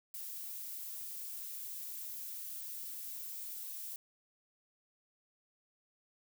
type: noise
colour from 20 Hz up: violet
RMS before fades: -44 dBFS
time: 0.14-3.96 s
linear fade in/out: 2 ms
effects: none